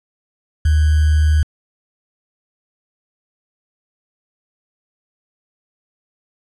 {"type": "tone with sample-and-hold", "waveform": "sine", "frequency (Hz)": 76.6, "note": "D#2", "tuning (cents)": -27, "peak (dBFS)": -10, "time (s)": [0.65, 1.43], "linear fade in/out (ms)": 5, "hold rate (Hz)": 1575, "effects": ["resampled to 24000 Hz"]}